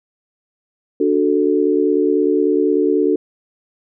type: chord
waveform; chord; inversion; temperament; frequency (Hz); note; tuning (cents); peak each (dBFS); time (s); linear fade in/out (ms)
sine; D major; none; equal; 293.7 / 370 / 440; D4 / F#4 / A4; 0 / 0 / 0; -17; 1-3.16; 5
effects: none